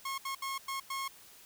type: tone bursts at uneven times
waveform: sawtooth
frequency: 1084 Hz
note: C#6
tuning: 39 cents flat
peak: -31 dBFS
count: 5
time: 0.05-0.18 / 0.25-0.35 / 0.42-0.58 / 0.68-0.8 / 0.9-1.08 s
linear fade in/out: 5 ms
effects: white hiss -56 dBFS RMS until 1.45 s